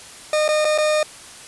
40% pulse tone with dropouts, 611 Hz, D#5, 32 cents flat, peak -15 dBFS, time 0.33-1.03 s, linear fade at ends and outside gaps 2 ms, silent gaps 0.48-0.488 / 0.647-0.651 / 0.778-0.784 s, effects white hiss -40 dBFS RMS until 1.47 s + resampled to 24000 Hz

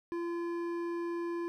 triangle tone with hard clipping, 342 Hz, F4, 36 cents flat, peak -35 dBFS, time 0.12-1.48 s, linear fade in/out 0 ms, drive 14 dB, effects none

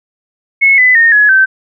sine tone with pitch steps, 2188 / 2006 / 1839.9 / 1687.2 / 1547.1 Hz, C#7 / B6 / A#6 / G#6 / G6, -23 / +26 / -23 / +27 / -23 cents, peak -4 dBFS, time 0.61-1.46 s, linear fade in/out 20 ms, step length 170 ms, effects none

